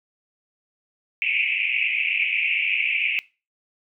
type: band-pass noise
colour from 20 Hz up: white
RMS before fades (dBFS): -23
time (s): 1.22-3.19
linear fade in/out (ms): 0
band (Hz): 2200 to 2700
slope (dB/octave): 96
effects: noise-tail reverb RT60 0.3 s tail -21 dB re dry